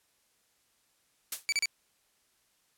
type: noise with exponential decay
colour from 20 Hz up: blue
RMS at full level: -26 dBFS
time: 1.32-1.46 s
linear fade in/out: 5 ms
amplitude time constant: 29 ms
type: tone bursts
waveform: 20% pulse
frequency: 2300 Hz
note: D7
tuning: 37 cents flat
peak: -21 dBFS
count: 3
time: 1.49-1.657 s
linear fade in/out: 0 ms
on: 33 ms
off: 34 ms
effects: white hiss -71 dBFS RMS until 2.77 s + low-pass 12000 Hz 12 dB/octave